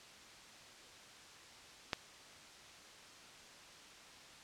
click, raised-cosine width 0.2 ms, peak -16 dBFS, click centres 1.932 s, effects white hiss -56 dBFS RMS until 4.43 s + low-pass 6000 Hz 12 dB/octave

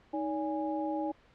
sine tone cluster, 313.1 / 573 / 826 Hz, D#4 / D5 / G#5, +11 / -43 / -10 cents, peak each -33 / -37 / -36 dBFS, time 0.13-1.12 s, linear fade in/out 10 ms, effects pink hiss -62 dBFS RMS until 1.34 s + low-pass 3000 Hz 12 dB/octave

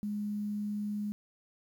sine tone with quantisation, 207.7 Hz, G#3, in tune, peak -32 dBFS, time 0.03-1.12 s, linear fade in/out 0 ms, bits 10, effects none

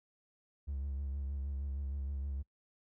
triangle tone with vibrato, 69.3 Hz, C#2, in tune, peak -33 dBFS, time 0.67-2.43 s, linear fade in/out 20 ms, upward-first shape sine, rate 6.4 Hz, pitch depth 51 cents each way, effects noise-tail reverb RT60 0.1 s tail -25 dB re dry + tanh soft clip ceiling -29 dBFS

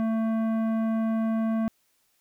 sine tone with tanh clipping, 223.2 Hz, A3, 25 cents sharp, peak -25 dBFS, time 0-1.68 s, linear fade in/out 0 ms, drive 13 dB, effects white hiss -69 dBFS RMS until 2.2 s

